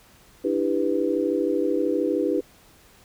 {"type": "chord", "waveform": "sine", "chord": "E minor seventh", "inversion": "third", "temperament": "just", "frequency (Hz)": [296.7, 329.6, 395.6, 494.4], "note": ["D4", "E4", "G4", "B4"], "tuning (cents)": [18, 0, 16, 2], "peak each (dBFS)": -26, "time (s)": [0.44, 2.41], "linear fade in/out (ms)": 10, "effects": ["pink hiss -54 dBFS RMS until 3.04 s"]}